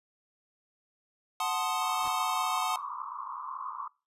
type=chord; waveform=square; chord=F# diminished seventh; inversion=none; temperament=equal; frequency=740 / 880 / 1046.5 / 1244.5 Hz; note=F#5 / A5 / C6 / Eb6; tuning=0 / 0 / 0 / 0 cents; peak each=-35 dBFS; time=1.4-2.76 s; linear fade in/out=2 ms
type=band-pass noise; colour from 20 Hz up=white; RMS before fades=-39 dBFS; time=1.81-3.88 s; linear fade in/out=5 ms; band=960 to 1200 Hz; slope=96 dB/octave
type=noise with exponential growth; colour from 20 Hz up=pink; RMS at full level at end=-44 dBFS; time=1.91-2.08 s; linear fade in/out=0 ms; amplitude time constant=35 ms
effects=noise-tail reverb RT60 0.3 s tail -22 dB re dry + resampled to 32000 Hz